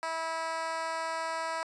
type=tone with high-pass filter; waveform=10% pulse; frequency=325.4 Hz; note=E4; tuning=22 cents flat; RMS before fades=-34 dBFS; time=0.03-1.63 s; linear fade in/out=0 ms; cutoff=790 Hz; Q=2.2; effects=resampled to 22050 Hz